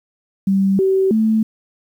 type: tone with pitch steps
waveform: sine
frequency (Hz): 194.3 / 382.9 / 219.7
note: G3 / G4 / A3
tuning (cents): -15 / -41 / -2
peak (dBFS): -12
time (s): 0.47-1.43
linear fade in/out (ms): 5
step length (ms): 320
effects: 8-bit